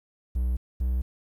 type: tone pair in turn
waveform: triangle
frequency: 61.74 / 62.6 Hz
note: B1 / B1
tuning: 0 / +24 cents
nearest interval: unison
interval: 24 cents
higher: second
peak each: -21 dBFS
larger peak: neither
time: 0.35-0.57 / 0.8-1.02 s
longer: neither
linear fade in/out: 10 ms
effects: 10-bit